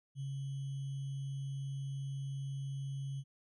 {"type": "tone with sample-and-hold", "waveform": "sine", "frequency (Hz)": 137.1, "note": "C#3", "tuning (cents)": -19, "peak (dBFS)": -37, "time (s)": [0.15, 3.24], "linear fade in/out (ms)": 50, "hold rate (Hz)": 3150, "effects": ["resampled to 24000 Hz"]}